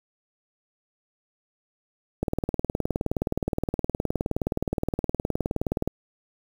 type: click train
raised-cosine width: 2 ms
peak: -11 dBFS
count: 71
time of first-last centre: 2.23-5.876 s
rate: 19.2 Hz
effects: 7-bit